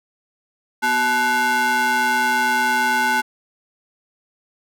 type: ring-modulated tone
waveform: square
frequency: 311.1 Hz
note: D#4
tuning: in tune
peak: -14 dBFS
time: 0.82-3.22 s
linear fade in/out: 20 ms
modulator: 1180 Hz
effects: none